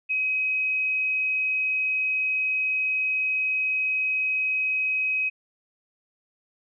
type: tone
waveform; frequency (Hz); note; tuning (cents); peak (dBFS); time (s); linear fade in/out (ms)
sine; 2534; D#7; +31; -22; 0.09-5.3; 20
effects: none